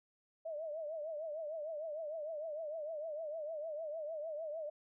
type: tone with vibrato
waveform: sine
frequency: 622.3 Hz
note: D#5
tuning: in tune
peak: -39 dBFS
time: 0.45-4.7 s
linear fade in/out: 10 ms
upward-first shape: triangle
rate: 6.6 Hz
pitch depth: 130 cents each way
effects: none